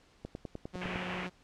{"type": "click train", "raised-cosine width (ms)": 2, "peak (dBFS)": -26, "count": 8, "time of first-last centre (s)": [0.25, 0.959], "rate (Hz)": 9.88}
{"type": "tone", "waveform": "sawtooth", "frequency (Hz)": 181.4, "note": "F#3", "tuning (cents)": -34, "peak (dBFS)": -35, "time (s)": [0.73, 1.3], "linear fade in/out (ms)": 20}
{"type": "low-pass noise", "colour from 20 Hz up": "white", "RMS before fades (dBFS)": -40, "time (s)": [0.81, 1.27], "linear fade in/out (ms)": 5, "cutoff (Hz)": 2900, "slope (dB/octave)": 48}
{"effects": ["pink hiss -64 dBFS RMS until 1.43 s", "low-pass 6000 Hz 12 dB/octave"]}